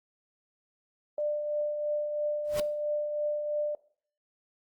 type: tone with tremolo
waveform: sine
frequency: 595 Hz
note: D5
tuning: 22 cents sharp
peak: -26 dBFS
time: 1.18-3.75 s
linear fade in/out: 2 ms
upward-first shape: triangle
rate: 3 Hz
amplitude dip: 45%
type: noise with exponential growth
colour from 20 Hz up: pink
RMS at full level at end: -31 dBFS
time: 2.44-2.6 s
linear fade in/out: 2 ms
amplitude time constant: 33 ms
effects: noise-tail reverb RT60 0.5 s tail -18 dB re dry + Opus 32 kbps